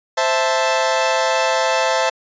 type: chord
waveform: sawtooth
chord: A minor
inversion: first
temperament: equal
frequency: 523.3 / 659.3 / 880 Hz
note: C5 / E5 / A5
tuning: 0 / 0 / 0 cents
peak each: -16 dBFS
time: 0.17-2.1 s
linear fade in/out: 10 ms
effects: resampled to 16000 Hz